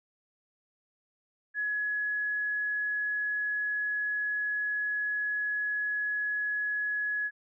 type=tone; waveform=sine; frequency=1687 Hz; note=G#6; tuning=27 cents sharp; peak=-28 dBFS; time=1.54-7.31 s; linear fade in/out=50 ms; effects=none